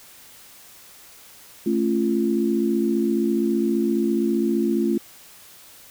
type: chord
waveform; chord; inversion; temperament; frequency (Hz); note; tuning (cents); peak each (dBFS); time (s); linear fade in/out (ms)
sine; A augmented; none; just; 220 / 275 / 343.8; A3 / C#4 / E#4; 0 / -14 / -27; -22 / -25 / -22; 1.66-4.98; 5
effects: white hiss -47 dBFS RMS until 5.9 s